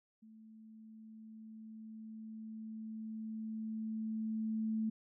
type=tone with level ramp; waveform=sine; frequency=219.8 Hz; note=A3; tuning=2 cents flat; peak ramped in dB=-55 to -32 dBFS; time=0.22-4.9 s; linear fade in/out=10 ms; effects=none